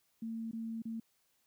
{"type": "tone with dropouts", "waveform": "sine", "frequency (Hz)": 226.1, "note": "A3", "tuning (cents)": 47, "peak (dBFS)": -37, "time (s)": [0.22, 1], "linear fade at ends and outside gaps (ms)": 5, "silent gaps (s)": [[0.513, 0.531], [0.821, 0.853]], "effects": ["white hiss -75 dBFS RMS until 1.46 s"]}